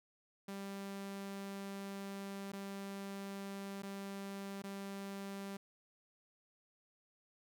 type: tone with dropouts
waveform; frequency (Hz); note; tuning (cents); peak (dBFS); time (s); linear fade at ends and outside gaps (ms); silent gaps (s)
sawtooth; 197.2; G3; +11; -39; 0.48-5.57; 5; 2.52-2.531 / 3.822-3.831 / 4.621-4.638
effects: none